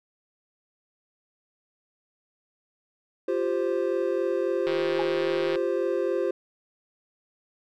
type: chord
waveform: triangle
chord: F suspended second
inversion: none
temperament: just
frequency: 349.2 / 392.9 / 523.8 Hz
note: F4 / G4 / C5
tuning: 0 / +4 / +2 cents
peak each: -26 dBFS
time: 3.28-6.31 s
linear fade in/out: 5 ms
type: click train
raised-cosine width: 0.3 ms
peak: -18 dBFS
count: 142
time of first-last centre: 4.67-5.557 s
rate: 159 Hz
type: tone with exponential decay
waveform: sine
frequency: 828 Hz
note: G#5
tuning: 5 cents flat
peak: -24 dBFS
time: 4.99-5.08 s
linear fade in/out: 5 ms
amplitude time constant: 18 ms
effects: none